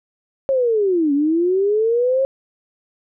sine linear two-way sweep, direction down then up, 550 to 277.2 to 543 Hz, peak -14 dBFS, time 0.49-2.25 s, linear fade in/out 0 ms, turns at 1.13 s, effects none

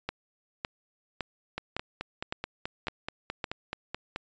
two click trains, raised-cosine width 0.3 ms, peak -17 / -15 dBFS, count 13 / 7, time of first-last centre 1.58-4.161 / 0.09-3.442 s, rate 4.65 / 1.79 Hz, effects resampled to 16000 Hz

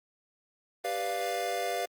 square chord, G dominant seventh, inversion none, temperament equal, 392 / 493.9 / 587.3 / 698.5 Hz, G4 / B4 / D5 / F5, 0 / 0 / 0 / 0 cents, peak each -39 / -37 / -39 / -33 dBFS, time 0.84-1.86 s, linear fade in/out 10 ms, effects Opus 32 kbps

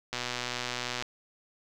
click train, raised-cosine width 0.2 ms, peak -15 dBFS, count 111, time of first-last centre 0.13-1.024 s, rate 123 Hz, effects none

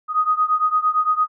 sine beating tone pair, 1244.5 / 1253.3 Hz, D#6 / D#6, 0 / +12 cents, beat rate 8.8 Hz, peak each -18 / -20 dBFS, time 0.08-1.28 s, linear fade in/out 50 ms, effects none

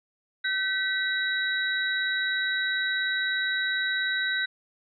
sine tone cluster, 1531 / 1950 / 3869 Hz, G6 / B6 / B7, -41 / -23 / -36 cents, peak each -27 / -31 / -30 dBFS, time 0.44-4.46 s, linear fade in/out 10 ms, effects none

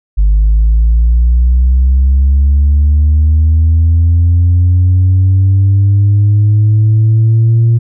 sine linear sweep, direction up, 49.91 to 116.4 Hz, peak -3 dBFS, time 0.17-7.79 s, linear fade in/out 20 ms, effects tanh soft clip ceiling -3 dBFS

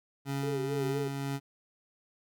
25% pulse tone with tremolo, 138.59 Hz, C#3, in tune, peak -27 dBFS, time 0.25-1.4 s, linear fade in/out 50 ms, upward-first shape triangle, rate 2 Hz, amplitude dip 35%
sine tone with vibrato, 412.1 Hz, G#4, 13 cents flat, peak -32 dBFS, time 0.43-1.08 s, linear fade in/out 5 ms, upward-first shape sine, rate 4 Hz, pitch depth 110 cents each way
effects none

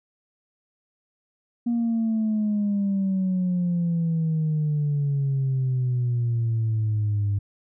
sine exponential sweep, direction down, 238.3 to 100 Hz, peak -19 dBFS, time 1.66-7.39 s, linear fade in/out 10 ms, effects tanh soft clip ceiling -18 dBFS

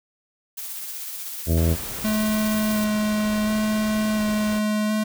blue noise with tremolo, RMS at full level -32 dBFS, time 0.57-2.85 s, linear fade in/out 10 ms, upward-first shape sine, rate 16 Hz, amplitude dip 25%
harmonic tone, 82.41 Hz, E2, in tune, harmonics 1 / 2 / 3 / 4 / 5 / 6 / 7 / 8, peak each -18 / -24 / -28 / -30 / -32 / -34 / -35 / -36 dBFS, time 1.46-1.77 s, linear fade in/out 50 ms
pink noise, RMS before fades -36 dBFS, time 1.57-4.59 s, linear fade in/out 5 ms
square tone with vibrato, 213.5 Hz, G#3, 48 cents sharp, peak -21 dBFS, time 2.04-5.04 s, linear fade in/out 10 ms, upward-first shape square, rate 0.7 Hz, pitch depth 10 cents each way
effects none

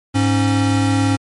square tone pair together, 103.83 / 273.7 Hz, G#2 / C#4, 0 / -22 cents, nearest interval octave + perfect fourth, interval 1678 cents, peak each -17 dBFS, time 0.14-1.17 s, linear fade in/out 20 ms, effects MP3 48 kbps

